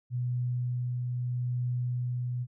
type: tone with tremolo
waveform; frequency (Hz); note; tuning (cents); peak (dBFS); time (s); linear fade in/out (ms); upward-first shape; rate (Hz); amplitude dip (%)
sine; 123.47; B2; 0; -27; 0.1-2.47; 50; triangle; 0.79; 25
effects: none